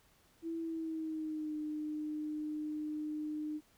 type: tone with pitch glide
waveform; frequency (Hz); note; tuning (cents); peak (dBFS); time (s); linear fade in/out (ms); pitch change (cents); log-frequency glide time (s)
sine; 329.6 to 304; E4 to D#4; 0 to -40; -36; 0.42-3.61; 50; -140; 0.59-1.56
effects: pink hiss -68 dBFS RMS until 3.77 s